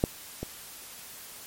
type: clicks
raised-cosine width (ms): 2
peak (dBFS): -8 / -19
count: 2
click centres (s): 0.039 / 0.43
effects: white hiss -45 dBFS RMS until 1.46 s + MP3 64 kbps